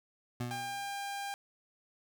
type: tone with exponential decay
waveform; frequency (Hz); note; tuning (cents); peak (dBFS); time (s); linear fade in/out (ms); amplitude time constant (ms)
25% pulse; 121.6; B2; -26; -29; 0.4-0.96; 5; 120
type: tone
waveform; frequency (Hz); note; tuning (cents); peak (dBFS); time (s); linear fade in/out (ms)
sawtooth; 800; G5; +35; -33; 0.51-1.34; 0
effects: none